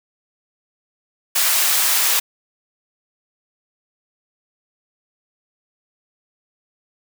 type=high-pass noise; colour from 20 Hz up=white; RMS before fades=-17 dBFS; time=1.35-2.2 s; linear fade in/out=10 ms; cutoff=770 Hz; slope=12 dB/octave; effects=none